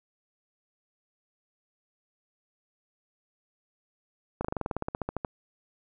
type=slowing click train; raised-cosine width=1 ms; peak=-16 dBFS; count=16; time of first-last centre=4.41-5.248 s; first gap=36 ms; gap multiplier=1.06; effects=none